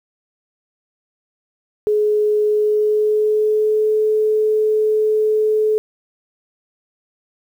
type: tone with pitch glide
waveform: sine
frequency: 422.1 to 430.5 Hz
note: G#4 to A4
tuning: +28 to -38 cents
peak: -13 dBFS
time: 1.87-5.78 s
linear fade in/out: 0 ms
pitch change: +34 cents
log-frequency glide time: 2.45-3.89 s
effects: 8-bit